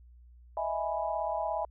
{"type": "chord", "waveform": "sine", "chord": "E major seventh", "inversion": "third", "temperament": "equal", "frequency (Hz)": [622.3, 659.3, 830.6, 987.8], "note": ["D#5", "E5", "G#5", "B5"], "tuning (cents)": [0, 0, 0, 0], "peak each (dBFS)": [-36, -34, -34, -37], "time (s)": [0.57, 1.65], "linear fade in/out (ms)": 2, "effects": ["added 60 Hz sine -52 dBFS peak until 1.7 s"]}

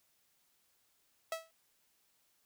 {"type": "tone with exponential decay", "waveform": "sawtooth", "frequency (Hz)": 651, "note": "E5", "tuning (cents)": -22, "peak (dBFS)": -29, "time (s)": [1.32, 1.51], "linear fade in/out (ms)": 2, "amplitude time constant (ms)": 40, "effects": ["white hiss -74 dBFS RMS until 2.45 s"]}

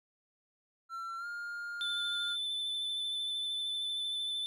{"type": "tone with pitch glide", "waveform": "triangle", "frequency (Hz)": [1352, 1411.9], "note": ["E6", "F6"], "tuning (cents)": [43, 18], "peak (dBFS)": -36, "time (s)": [0.89, 2.37], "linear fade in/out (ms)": 50, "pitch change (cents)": 75, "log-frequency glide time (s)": [1.17, 1.26]}
{"type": "tone with vibrato", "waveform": "triangle", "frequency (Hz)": 3520, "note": "A7", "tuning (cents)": 0, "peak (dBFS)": -32, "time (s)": [1.81, 4.46], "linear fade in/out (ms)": 0, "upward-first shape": "sine", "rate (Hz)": 13, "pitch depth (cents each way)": 18}
{"effects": []}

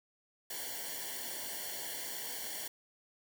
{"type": "noise with comb filter", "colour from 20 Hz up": "white", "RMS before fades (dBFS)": -41, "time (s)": [0.5, 2.68], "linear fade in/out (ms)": 5, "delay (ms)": 0.79, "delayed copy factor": -1, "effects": []}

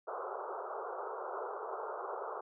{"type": "band-pass noise", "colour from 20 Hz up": "pink", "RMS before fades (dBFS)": -41, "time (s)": [0.07, 2.41], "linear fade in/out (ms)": 10, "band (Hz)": [380, 1400], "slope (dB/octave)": 96, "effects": []}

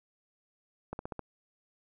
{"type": "slowing click train", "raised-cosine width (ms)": 1, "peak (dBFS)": -23, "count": 5, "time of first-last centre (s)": [0.93, 1.193], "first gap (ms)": 61, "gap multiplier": 1.05, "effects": []}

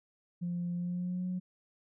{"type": "tone with pitch glide", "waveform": "sine", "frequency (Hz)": [174.61, 182.34], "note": ["F3", "F#3"], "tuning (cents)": [0, -25], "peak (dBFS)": -31, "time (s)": [0.41, 1.4], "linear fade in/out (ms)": 20, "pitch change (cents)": 75, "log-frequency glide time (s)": [0.74, 1.26], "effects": ["tanh soft clip ceiling -28 dBFS"]}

